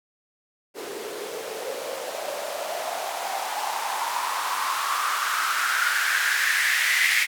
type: noise with band-pass filter sweep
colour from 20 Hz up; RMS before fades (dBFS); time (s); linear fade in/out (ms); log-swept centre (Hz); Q
blue; -26; 0.74-7.27; 50; 390 to 2100; 5.5
effects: none